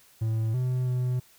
triangle tone with pitch steps, 111.3 / 126.9 / 125.6 Hz, A2 / B2 / B2, +20 / +47 / +30 cents, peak -22 dBFS, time 0.21-1.2 s, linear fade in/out 10 ms, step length 330 ms, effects white hiss -58 dBFS RMS until 1.38 s

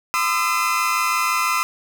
30% pulse tone cluster, 1024 / 1221 / 1327 Hz, C6 / D#6 / E6, -38 / -33 / +11 cents, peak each -20 dBFS, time 0.14-1.63 s, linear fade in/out 0 ms, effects none

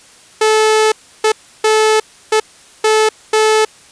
sawtooth tone bursts at uneven times, 434.4 Hz, A4, 22 cents flat, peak -5 dBFS, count 6, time 0.41-0.92 / 1.24-1.32 / 1.64-2 / 2.32-2.4 / 2.84-3.09 / 3.33-3.65 s, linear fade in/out 5 ms, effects white hiss -43 dBFS RMS until 3.91 s + resampled to 22050 Hz

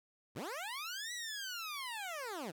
15% pulse linear two-way sweep, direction up then down, 77.78 to 1975.5 to 143.4 Hz, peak -34 dBFS, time 0.35-2.52 s, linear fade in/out 20 ms, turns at 1.13 s, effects none

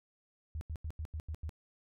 sine tone bursts, 77.7 Hz, D#2, 2 cents flat, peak -36 dBFS, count 7, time 0.55-1.493 s, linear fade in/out 0 ms, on 61 ms, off 86 ms, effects none

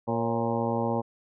harmonic tone with a mistuned harmonic, 116.54 Hz, A#2, in tune, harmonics 1 / 2 / 3 / 4 / 5 / 6 / 7 / 8 / 9, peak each -33 / -30 / -35 / -32 / -32 / -40 / -33 / -35 / -41 dBFS, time 0.07-1.02 s, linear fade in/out 20 ms, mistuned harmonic 5, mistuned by -55 cents, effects none

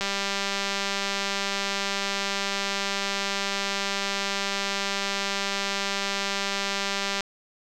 click train, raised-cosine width 0.2 ms, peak -10 dBFS, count 1426, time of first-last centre 0.01-7.207 s, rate 198 Hz, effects none

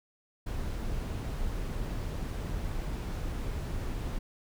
brown noise, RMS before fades -34 dBFS, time 0.46-4.19 s, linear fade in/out 10 ms, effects none

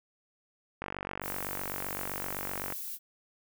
click train, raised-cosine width 0.5 ms, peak -20 dBFS, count 92, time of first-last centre 0.82-2.724 s, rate 47.8 Hz
violet noise, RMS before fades -39 dBFS, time 1.21-2.99 s, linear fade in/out 50 ms
effects none

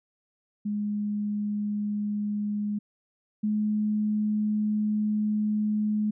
sine tone pair in turn, 207.7 / 211.8 Hz, G#3 / G#3, 0 / +34 cents, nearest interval unison, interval 34 cents, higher second, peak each -26 / -23 dBFS, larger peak second, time 0.65-2.79 / 3.43-6.11 s, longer second, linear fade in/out 10 ms, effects none

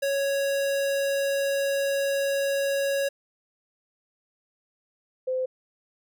square / sine tone pair in turn, 554.4 / 514.7 Hz, C#5 / C5, 0 / -29 cents, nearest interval minor second, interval 129 cents, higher first, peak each -24 dBFS, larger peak neither, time 0.02-3.09 / 5.27-5.46 s, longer first, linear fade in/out 10 ms, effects none

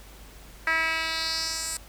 10% pulse tone with band-pass filter sweep, 323.7 Hz, E4, 31 cents flat, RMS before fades -28 dBFS, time 0.67-1.77 s, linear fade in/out 2 ms, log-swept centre 1900 to 8500 Hz, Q 2.7, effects added 50 Hz sine -47 dBFS peak until 1.88 s + pink hiss -50 dBFS RMS until 1.88 s

